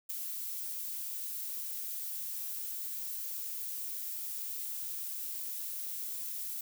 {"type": "noise with ADSR envelope", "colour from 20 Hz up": "violet", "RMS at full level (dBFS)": -34, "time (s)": [0.09, 6.61], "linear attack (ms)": 14, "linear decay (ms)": 3, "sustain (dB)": -5, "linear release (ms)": 4, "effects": []}